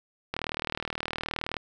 click train, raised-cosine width 0.3 ms, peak -14 dBFS, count 49, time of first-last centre 0.34-1.568 s, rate 39.1 Hz, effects none

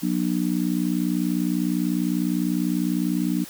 harmonic tone, 60 Hz, B1, 49 cents flat, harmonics 3 / 4 / 5, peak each -25 / -25 / -25 dBFS, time 0.02-3.45 s, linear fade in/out 20 ms, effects white hiss -41 dBFS RMS until 3.49 s

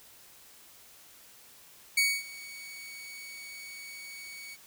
sawtooth tone with ADSR envelope, 2241 Hz, C#7, 18 cents sharp, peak -18 dBFS, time 1.97-4.57 s, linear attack 7 ms, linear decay 250 ms, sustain -21 dB, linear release 40 ms, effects white hiss -55 dBFS RMS until 4.66 s

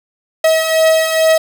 45% pulse beating tone pair, 639 / 641.3 Hz, D#5 / E5, +46 / -48 cents, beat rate 2.3 Hz, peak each -16 / -11 dBFS, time 0.44-1.38 s, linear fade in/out 5 ms, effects none

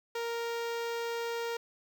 sawtooth tone with notch filter, 466.2 Hz, A#4, in tune, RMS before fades -35 dBFS, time 0.15-1.57 s, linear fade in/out 5 ms, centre 10000 Hz, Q 0.95, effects none

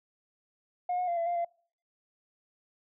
sine tone with pitch steps, 717 / 725 / 691 / 674 / 698 / 686 Hz, F5 / F#5 / F5 / E5 / F5 / F5, +45 / -35 / -19 / +38 / -1 / -31 cents, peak -26 dBFS, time 0.89-1.448 s, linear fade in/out 5 ms, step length 93 ms, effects noise-tail reverb RT60 0.5 s tail -26 dB re dry + tanh soft clip ceiling -25 dBFS

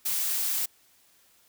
blue noise, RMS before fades -28 dBFS, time 0.05-0.66 s, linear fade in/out 10 ms, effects white hiss -62 dBFS RMS until 1.48 s

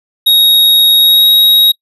square tone with pitch glide, 3768 to 3796 Hz, A#7 to A#7, +18 to +31 cents, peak -5 dBFS, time 0.26-1.72 s, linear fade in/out 10 ms, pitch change +13 cents, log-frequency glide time 0.96-1.28 s, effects noise-tail reverb RT60 0.1 s tail -24 dB re dry

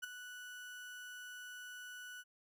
35% pulse tone with ADSR envelope, 1480 Hz, F#6, in tune, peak -36 dBFS, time 0.02-2.24 s, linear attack 20 ms, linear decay 11 ms, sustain -10 dB, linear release 42 ms, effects none

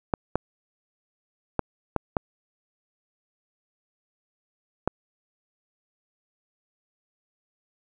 clicks, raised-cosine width 1 ms, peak -8 dBFS, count 6, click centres 0.138 / 0.356 / 1.593 / 1.963 / 2.168 / 4.876 s, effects none

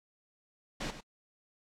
pink noise with echo, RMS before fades -36 dBFS, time 0.8-0.91 s, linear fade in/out 10 ms, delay 100 ms, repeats 1, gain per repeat -11 dB, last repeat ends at 1.01 s, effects low-pass 6000 Hz 12 dB/octave + AAC 64 kbps

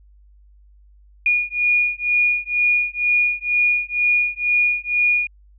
sine beating tone pair, 2440 / 2442.1 Hz, D#7 / D#7, -34 / -33 cents, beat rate 2.1 Hz, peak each -19 dBFS, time 1.26-5.27 s, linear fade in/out 2 ms, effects added 50 Hz sine -47 dBFS peak until 5.58 s

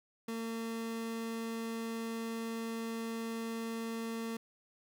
30% pulse tone, 227.4 Hz, A#3, 43 cents flat, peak -34 dBFS, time 0.28-4.37 s, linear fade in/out 5 ms, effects none

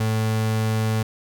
35% pulse tone, 110 Hz, A2, in tune, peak -18 dBFS, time 0-1.03 s, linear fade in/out 5 ms, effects none

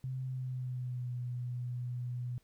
sine tone with pitch glide, 130 to 123.13 Hz, C3 to B2, -11 to -5 cents, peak -35 dBFS, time 0.04-2.38 s, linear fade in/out 0 ms, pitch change -94 cents, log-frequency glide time 0.24-1.13 s, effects pink hiss -72 dBFS RMS until 2.43 s

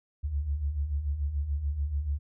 sine beating tone pair, 67 / 73.9 Hz, C2 / D2, +42 / +11 cents, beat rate 6.9 Hz, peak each -35 / -28 dBFS, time 0.23-2.19 s, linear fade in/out 20 ms, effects none

